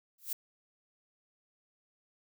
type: noise with exponential growth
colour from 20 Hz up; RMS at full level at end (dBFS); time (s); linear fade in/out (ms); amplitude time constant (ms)
violet; -30; 0.18-0.33; 5; 32
effects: none